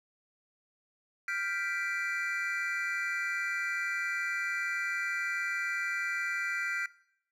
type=chord; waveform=triangle; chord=G dominant seventh; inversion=third; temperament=equal; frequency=1396.9 / 1568 / 1975.5 / 2349 Hz; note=F6 / G6 / B6 / D7; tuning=0 / 0 / 0 / 0 cents; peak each=-35 / -36 / -34 / -37 dBFS; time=1.28-6.86 s; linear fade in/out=2 ms; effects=noise-tail reverb RT60 0.7 s tail -20 dB re dry